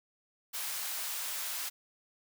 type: high-pass noise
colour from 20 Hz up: white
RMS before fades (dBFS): -37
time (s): 0.53-1.7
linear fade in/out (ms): 20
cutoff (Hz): 780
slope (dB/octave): 12
effects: none